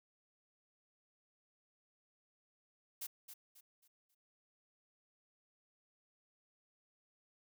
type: noise with echo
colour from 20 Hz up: blue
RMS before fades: -43 dBFS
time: 3.01-3.07 s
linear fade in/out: 10 ms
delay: 270 ms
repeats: 4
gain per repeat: -9 dB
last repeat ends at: 4.15 s
effects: none